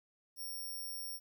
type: tone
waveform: 10% pulse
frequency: 5550 Hz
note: F8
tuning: 12 cents flat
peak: -35 dBFS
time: 0.36-1.2 s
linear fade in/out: 50 ms
effects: 12-bit